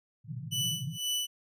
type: band-pass noise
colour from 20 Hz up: white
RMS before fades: -38 dBFS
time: 0.24-0.98 s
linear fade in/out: 50 ms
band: 110 to 180 Hz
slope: 96 dB/octave
type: tone with tremolo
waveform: sawtooth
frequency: 2977 Hz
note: F#7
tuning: 10 cents sharp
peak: -25 dBFS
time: 0.51-1.27 s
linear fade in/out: 20 ms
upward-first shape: sine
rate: 2 Hz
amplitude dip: 95%
effects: resampled to 32000 Hz